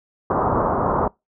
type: low-pass noise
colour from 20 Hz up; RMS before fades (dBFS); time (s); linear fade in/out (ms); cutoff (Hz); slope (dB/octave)
white; -20; 0.3-1.08; 5; 1200; 48
effects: noise-tail reverb RT60 0.2 s tail -25 dB re dry